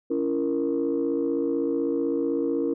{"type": "chord", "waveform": "sine", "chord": "A# diminished", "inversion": "first", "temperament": "just", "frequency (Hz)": [279.7, 335.6, 466.2], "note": ["C#4", "E4", "A#4"], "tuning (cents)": [16, 31, 0], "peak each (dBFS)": -26, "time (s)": [0.1, 2.74], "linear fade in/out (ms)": 10, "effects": ["tanh soft clip ceiling -16 dBFS"]}